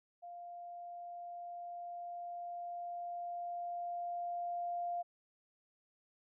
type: tone with level ramp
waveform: sine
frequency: 698.5 Hz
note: F5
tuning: in tune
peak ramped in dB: -46 to -35 dBFS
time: 0.22-5.03 s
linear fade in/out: 20 ms
effects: none